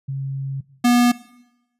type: tone pair in turn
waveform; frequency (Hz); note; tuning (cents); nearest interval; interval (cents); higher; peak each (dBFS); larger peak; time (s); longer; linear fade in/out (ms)
sine / square; 136.1 / 242.5; C#3 / B3; -31 / -31; minor seventh; 1000; second; -23 / -13; second; 0.08-0.61 / 0.84-1.12; first; 10
effects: noise-tail reverb RT60 0.9 s tail -19 dB re dry + resampled to 32000 Hz